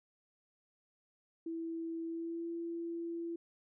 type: tone with pitch glide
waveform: sine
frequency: 329.6 to 336.9 Hz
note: E4 to E4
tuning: 0 to +38 cents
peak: -37 dBFS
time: 1.46-3.36 s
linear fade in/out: 5 ms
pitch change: +38 cents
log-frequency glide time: 2.05-2.49 s
effects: none